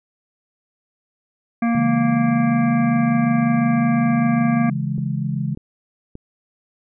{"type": "harmonic tone", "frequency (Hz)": 233.1, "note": "A#3", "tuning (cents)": 0, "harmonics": [1, 3, 5, 7, 9, 10], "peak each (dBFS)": [-16, -26, -30, -33, -35, -36], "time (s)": [1.62, 4.7], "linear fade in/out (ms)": 5}
{"type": "chord", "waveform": "sine", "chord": "C# minor", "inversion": "none", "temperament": "equal", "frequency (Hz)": [138.59, 164.81, 207.7], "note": ["C#3", "E3", "G#3"], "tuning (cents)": [0, 0, 0], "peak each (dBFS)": [-23, -25, -26], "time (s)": [1.75, 5.55], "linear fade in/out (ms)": 2}
{"type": "clicks", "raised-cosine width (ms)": 3, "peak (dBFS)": -22, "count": 3, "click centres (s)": [4.981, 5.574, 6.154]}
{"effects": []}